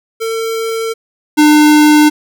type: tone pair in turn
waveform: square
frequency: 451 / 301 Hz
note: A4 / D4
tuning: +43 / +43 cents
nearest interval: perfect fifth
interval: 700 cents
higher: first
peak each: -16 / -5 dBFS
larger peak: second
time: 0.2-0.94 / 1.37-2.1 s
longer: first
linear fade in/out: 20 ms
effects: none